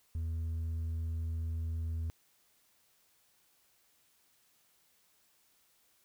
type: tone with hard clipping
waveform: triangle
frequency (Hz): 81.4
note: E2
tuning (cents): -21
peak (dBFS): -32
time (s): 0.15-2.1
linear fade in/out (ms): 0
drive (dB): 1
effects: white hiss -70 dBFS RMS until 6.04 s